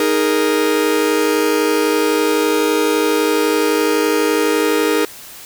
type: chord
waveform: 45% pulse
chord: D# suspended fourth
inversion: none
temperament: just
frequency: 311.1 / 414.8 / 466.7 Hz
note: D#4 / G#4 / A#4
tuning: 0 / -2 / +2 cents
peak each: -18 dBFS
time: 0-5.05 s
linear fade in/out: 2 ms
effects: white hiss -36 dBFS RMS until 5.45 s